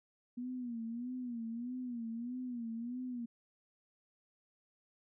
sine tone with vibrato, 240 Hz, B3, 49 cents flat, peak -38 dBFS, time 0.37-3.26 s, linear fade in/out 10 ms, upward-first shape sine, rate 1.6 Hz, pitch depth 100 cents each way, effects none

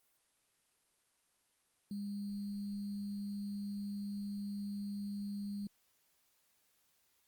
sine tone with sample-and-hold, 202.4 Hz, G#3, 44 cents flat, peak -38 dBFS, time 1.91-5.67 s, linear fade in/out 2 ms, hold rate 4410 Hz, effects white hiss -75 dBFS RMS until 7.27 s + Opus 32 kbps

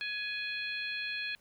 harmonic tone with a mistuned harmonic, 839 Hz, G#5, 17 cents sharp, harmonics 2 / 3 / 4 / 5, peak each -39 / -37 / -43 / -42 dBFS, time 0.01-1.35 s, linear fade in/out 0 ms, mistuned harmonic 3, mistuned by -17 cents, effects pink hiss -67 dBFS RMS until 1.4 s

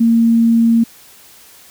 sine tone, 230 Hz, A#3, 23 cents flat, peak -8 dBFS, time 0-0.84 s, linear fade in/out 10 ms, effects white hiss -43 dBFS RMS until 1.7 s

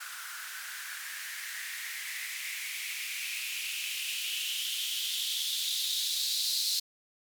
violet noise with band-pass filter sweep, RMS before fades -35 dBFS, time 0-6.8 s, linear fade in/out 10 ms, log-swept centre 1400 to 4300 Hz, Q 5, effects none

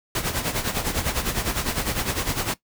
pink noise with tremolo, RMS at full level -23 dBFS, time 0.15-2.54 s, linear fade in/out 2 ms, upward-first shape sine, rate 9.9 Hz, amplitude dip 70%, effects noise-tail reverb RT60 0.1 s tail -17 dB re dry

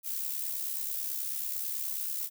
violet noise with amplitude modulation, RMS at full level -32 dBFS, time 0.03-2.3 s, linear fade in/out 50 ms, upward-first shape sine, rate 69.2 Hz, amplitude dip 55%, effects none

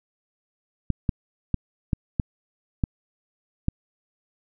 clicks, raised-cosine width 5 ms, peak -9 dBFS, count 7, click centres 0.903 / 1.092 / 1.543 / 1.932 / 2.198 / 2.838 / 3.684 s, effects none

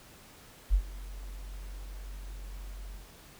sine tone with ADSR envelope, 46.48 Hz, F#1, 9 cents sharp, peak -18 dBFS, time 0.7-3.09 s, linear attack 38 ms, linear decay 77 ms, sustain -21 dB, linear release 170 ms, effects pink hiss -54 dBFS RMS until 3.39 s

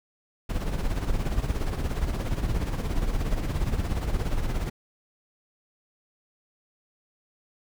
brown noise with tremolo, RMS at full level -24 dBFS, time 0.49-4.7 s, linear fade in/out 10 ms, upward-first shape sine, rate 17 Hz, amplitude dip 60%, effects none

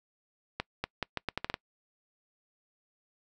accelerating click train, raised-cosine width 0.3 ms, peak -15 dBFS, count 9, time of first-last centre 0.6-1.541 s, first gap 240 ms, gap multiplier 0.78, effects noise-tail reverb RT60 0.1 s tail -25 dB re dry

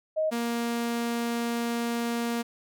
sine / sawtooth tone pair in turn, 627 / 234.9 Hz, D#5 / A#3, +13 / +13 cents, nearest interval octave + perfect fourth, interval 1700 cents, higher first, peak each -23 dBFS, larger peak neither, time 0.16-0.31 / 0.31-2.43 s, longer second, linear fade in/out 20 ms, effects none

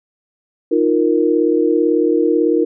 sine chord, Eb suspended second, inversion none, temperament equal, 311.1 / 349.2 / 466.2 Hz, Eb4 / F4 / Bb4, 0 / 0 / 0 cents, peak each -16 dBFS, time 0.71-2.65 s, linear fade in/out 10 ms, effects none

